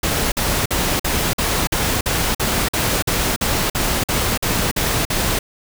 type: noise bursts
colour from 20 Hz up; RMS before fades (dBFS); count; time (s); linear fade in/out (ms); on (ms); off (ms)
pink; -19; 16; 0.03-5.39; 5; 290; 48
effects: none